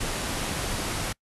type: low-pass noise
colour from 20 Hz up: pink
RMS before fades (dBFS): -30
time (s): 0-1.13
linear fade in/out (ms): 10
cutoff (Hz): 12000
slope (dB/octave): 96
effects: noise-tail reverb RT60 0.1 s tail -25 dB re dry